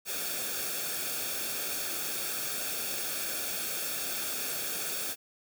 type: noise with comb filter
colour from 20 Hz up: white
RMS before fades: -34 dBFS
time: 0.05-5.16 s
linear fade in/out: 50 ms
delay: 1 ms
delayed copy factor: -0.65
effects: none